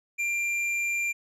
sine tone with hard clipping, 2379 Hz, D7, 22 cents sharp, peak -27 dBFS, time 0.18-1.13 s, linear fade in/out 20 ms, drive 7 dB, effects none

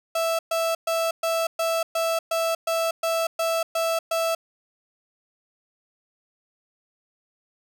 35% pulse tone bursts, 659.3 Hz, E5, in tune, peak -20 dBFS, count 12, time 0.15-4.35 s, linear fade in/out 5 ms, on 240 ms, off 120 ms, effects none

